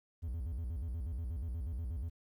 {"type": "tone with vibrato", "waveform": "triangle", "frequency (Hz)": 70.9, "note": "C#2", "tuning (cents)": 40, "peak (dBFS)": -34, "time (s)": [0.22, 2.1], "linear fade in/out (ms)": 20, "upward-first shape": "square", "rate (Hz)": 8.3, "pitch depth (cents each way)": 280, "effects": ["12-bit"]}